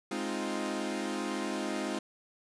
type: chord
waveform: sawtooth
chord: F minor seventh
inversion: first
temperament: equal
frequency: 207.7 / 261.6 / 311.1 / 349.2 Hz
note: Ab3 / C4 / Eb4 / F4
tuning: 0 / 0 / 0 / 0 cents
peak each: -34 dBFS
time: 0.11-1.99 s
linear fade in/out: 5 ms
effects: resampled to 22050 Hz + 9-bit